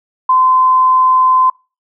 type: tone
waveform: sine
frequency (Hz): 1029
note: C6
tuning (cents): -29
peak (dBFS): -7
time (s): 0.29-1.5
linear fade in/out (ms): 5
effects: noise-tail reverb RT60 0.3 s tail -24 dB re dry